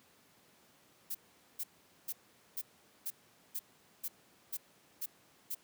violet noise bursts, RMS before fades -38 dBFS, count 10, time 1.1-5.55 s, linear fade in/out 10 ms, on 49 ms, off 440 ms, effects pink hiss -65 dBFS RMS until 5.63 s + high-pass 150 Hz 12 dB/octave

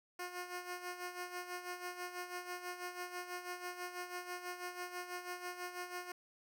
10% pulse tone with tremolo, 357.8 Hz, F4, 42 cents sharp, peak -32 dBFS, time 0.19-6.12 s, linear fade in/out 5 ms, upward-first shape sine, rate 6.1 Hz, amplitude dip 65%, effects none

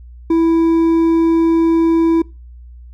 triangle tone with hard clipping, 329.6 Hz, E4, in tune, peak -11 dBFS, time 0.3-2.22 s, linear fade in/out 5 ms, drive 7 dB, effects noise-tail reverb RT60 0.3 s tail -24 dB re dry + added 60 Hz sine -34 dBFS peak until 2.93 s

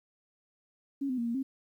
sine tone with pitch steps, 276.8 / 255.3 / 234.9 / 233.5 / 267.4 Hz, C#4 / C4 / A#3 / A#3 / C4, -2 / -42 / +13 / +3 / +38 cents, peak -29 dBFS, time 1.01-1.43 s, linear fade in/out 10 ms, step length 84 ms, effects 11-bit

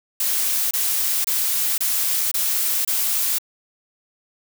blue noise bursts, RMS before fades -21 dBFS, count 6, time 0.2-3.385 s, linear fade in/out 5 ms, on 510 ms, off 25 ms, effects none

